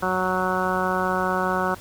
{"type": "harmonic tone", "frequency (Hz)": 185, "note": "F#3", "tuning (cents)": 0, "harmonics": [1, 2, 3, 4, 5, 6, 7, 8], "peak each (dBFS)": [-29, -29, -29, -29, -29, -29, -29, -29], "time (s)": [0.02, 1.75], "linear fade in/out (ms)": 10, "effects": ["added 92 Hz sine -44 dBFS peak until 1.8 s", "pink hiss -44 dBFS RMS until 1.8 s"]}